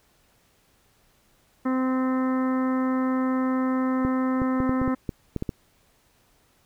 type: harmonic tone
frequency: 258.9 Hz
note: C4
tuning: 18 cents flat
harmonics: 1 / 2 / 3 / 4 / 5 / 6 / 7 / 8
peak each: -22 / -32 / -39 / -34 / -35 / -47 / -41 / -48 dBFS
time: 1.65-4.95 s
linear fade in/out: 10 ms
type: clicks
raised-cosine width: 3 ms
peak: -14 dBFS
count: 10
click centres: 4.05 / 4.418 / 4.603 / 4.694 / 4.816 / 4.878 / 5.092 / 5.363 / 5.424 / 5.492 s
effects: pink hiss -63 dBFS RMS until 6.65 s